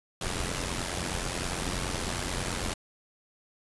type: noise with amplitude modulation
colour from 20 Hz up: pink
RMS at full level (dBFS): -29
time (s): 0.21-2.74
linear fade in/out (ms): 5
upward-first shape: sine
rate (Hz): 89.4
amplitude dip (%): 70
effects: resampled to 24000 Hz